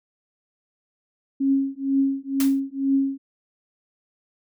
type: tone with tremolo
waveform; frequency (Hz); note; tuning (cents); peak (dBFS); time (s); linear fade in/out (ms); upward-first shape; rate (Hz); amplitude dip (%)
sine; 272.5; C#4; -29; -15; 1.4-3.18; 10; triangle; 2.1; 100
type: noise with exponential decay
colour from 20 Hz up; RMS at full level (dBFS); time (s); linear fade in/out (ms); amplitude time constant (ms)
white; -26; 2.4-2.6; 1; 43
effects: none